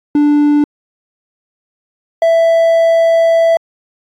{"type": "tone pair in turn", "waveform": "triangle", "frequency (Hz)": [293.7, 662], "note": ["D4", "E5"], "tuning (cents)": [0, 7], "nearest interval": "octave + major second", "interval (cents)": 1407, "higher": "second", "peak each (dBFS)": -5, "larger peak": "neither", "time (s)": [[0.15, 0.64], [2.22, 3.57]], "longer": "second", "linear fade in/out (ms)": 2, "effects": ["AAC 64 kbps"]}